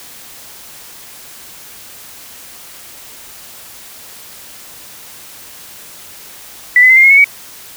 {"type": "tone with pitch steps", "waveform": "sine", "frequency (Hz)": [1975.5, 2019, 2064, 2110, 2157, 2205, 2254], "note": ["B6", "B6", "C7", "C7", "C#7", "C#7", "C#7"], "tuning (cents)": [0, 38, -24, 14, -48, -10, 28], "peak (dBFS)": -3, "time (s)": [6.76, 7.243], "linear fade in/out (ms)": 2, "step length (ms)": 69, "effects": ["white hiss -35 dBFS RMS until 7.76 s"]}